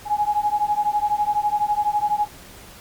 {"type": "beating tone pair", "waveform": "sine", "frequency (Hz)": [829, 841], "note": ["G#5", "G#5"], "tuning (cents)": [-3, 22], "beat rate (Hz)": 12, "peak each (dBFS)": -21, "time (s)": [0.05, 2.28], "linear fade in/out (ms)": 50, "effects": ["pink hiss -43 dBFS RMS until 2.8 s", "MP3 96 kbps"]}